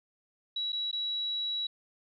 sine tone with dropouts, 3900 Hz, B7, 23 cents flat, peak -30 dBFS, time 0.56-1.67 s, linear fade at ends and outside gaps 5 ms, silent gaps 0.722-0.728 / 0.914-0.928 s, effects none

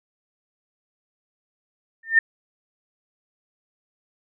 sine tone with exponential growth, 1808 Hz, A6, 47 cents sharp, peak -8 dBFS, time 2.03-2.19 s, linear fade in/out 5 ms, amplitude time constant 33 ms, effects none

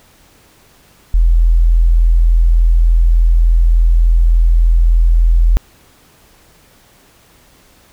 sine tone, 41.72 Hz, E1, 22 cents sharp, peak -6 dBFS, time 1.14-5.57 s, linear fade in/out 0 ms, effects pink hiss -48 dBFS RMS until 7.92 s

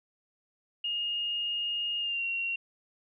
sine tone with pitch glide, 2847 to 2747 Hz, F7 to F7, +33 to -29 cents, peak -29 dBFS, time 0.84-2.56 s, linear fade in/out 5 ms, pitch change -62 cents, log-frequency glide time 1.99-2.24 s, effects none

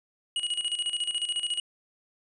square tone with tremolo, 2900 Hz, F#7, 35 cents flat, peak -26 dBFS, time 0.36-1.6 s, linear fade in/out 2 ms, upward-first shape square, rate 14 Hz, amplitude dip 70%, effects resampled to 24000 Hz

